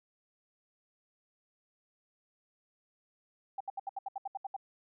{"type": "tone bursts", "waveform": "sine", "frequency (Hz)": 784, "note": "G5", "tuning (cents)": 0, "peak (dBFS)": -34, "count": 11, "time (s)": [3.58, 4.565], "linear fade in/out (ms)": 5, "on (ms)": 25, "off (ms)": 71, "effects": []}